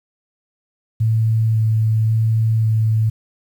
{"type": "tone with vibrato", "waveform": "sine", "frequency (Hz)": 110.9, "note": "A2", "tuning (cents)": 14, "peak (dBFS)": -13, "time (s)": [1, 3.1], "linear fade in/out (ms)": 10, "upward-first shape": "square", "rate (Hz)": 0.92, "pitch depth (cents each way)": 10, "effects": ["8-bit"]}